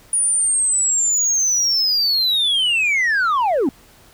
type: linear sweep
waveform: sine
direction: down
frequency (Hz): 9660 to 235.8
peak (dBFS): -12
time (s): 0.13-3.69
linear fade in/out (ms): 2
effects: tanh soft clip ceiling -14 dBFS + pink hiss -49 dBFS RMS until 4.13 s